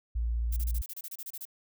sine tone, 57.8 Hz, A#1, 14 cents flat, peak -27 dBFS, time 0.15-0.82 s, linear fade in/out 10 ms
violet noise bursts, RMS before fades -40 dBFS, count 13, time 0.52-1.453 s, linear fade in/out 5 ms, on 45 ms, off 29 ms
effects none

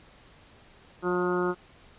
harmonic tone with a mistuned harmonic, 178.9 Hz, F3, 42 cents sharp, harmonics 1 / 2 / 3 / 4 / 5 / 6 / 7 / 8, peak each -32 / -26 / -37 / -40 / -37 / -38 / -34 / -36 dBFS, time 1.02-1.55 s, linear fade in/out 50 ms, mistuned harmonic 3, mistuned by +24 cents, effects pink hiss -55 dBFS RMS until 1.98 s + resampled to 8000 Hz

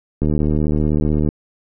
click train, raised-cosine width 3 ms, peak -6 dBFS, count 82, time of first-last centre 0.22-1.289 s, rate 75.8 Hz, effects none

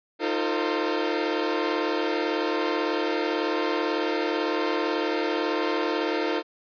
sawtooth chord, F dominant seventh, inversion third, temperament equal with one note detuned, 311.1 / 349.2 / 451.1 / 523.3 Hz, Eb4 / F4 / A4 / C5, 0 / 0 / +43 / 0 cents, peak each -25 / -25 / -25 / -28 dBFS, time 0.19-6.43 s, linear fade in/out 50 ms, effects resampled to 11025 Hz

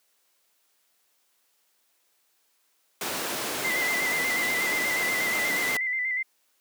pink noise, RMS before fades -29 dBFS, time 3.01-5.77 s, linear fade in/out 2 ms
sine tone with vibrato, 2037 Hz, C7, 47 cents flat, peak -25 dBFS, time 3.64-6.23 s, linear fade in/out 10 ms, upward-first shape square, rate 8.3 Hz, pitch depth 40 cents each way
effects white hiss -69 dBFS RMS until 6.6 s + high-pass 300 Hz 12 dB/octave

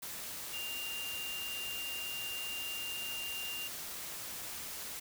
sine tone in noise, 2794 Hz, F7, in tune, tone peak -39 dBFS, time 0.53-3.68 s, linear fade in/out 10 ms, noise white, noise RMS -43 dBFS, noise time 0.02-5 s, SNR +1 dB, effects none

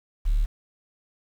sine tone, 36.76 Hz, D1, 2 cents sharp, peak -17 dBFS, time 0.25-0.46 s, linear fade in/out 20 ms, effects tanh soft clip ceiling -16 dBFS + 8-bit

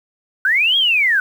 sine linear two-way sweep, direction up then down, 1472 to 3322 to 1472 Hz, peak -12 dBFS, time 0.45-1.2 s, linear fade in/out 2 ms, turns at 0.77 s, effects 7-bit

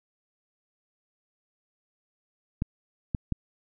clicks, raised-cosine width 5 ms, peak -14 dBFS, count 3, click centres 2.621 / 3.148 / 3.323 s, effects none

